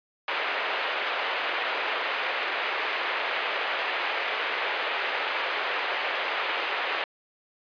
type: band-pass noise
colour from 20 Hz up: white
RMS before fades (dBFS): -29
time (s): 0.28-7.04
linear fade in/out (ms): 2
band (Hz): 430 to 2800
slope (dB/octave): 24
effects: resampled to 11025 Hz